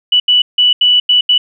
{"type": "tone bursts at uneven times", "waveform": "sine", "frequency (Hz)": 2960, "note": "F#7", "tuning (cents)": 0, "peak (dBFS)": -6, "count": 6, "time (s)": [[0.12, 0.2], [0.28, 0.42], [0.58, 0.73], [0.81, 1], [1.09, 1.21], [1.29, 1.38]], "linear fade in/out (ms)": 5, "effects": []}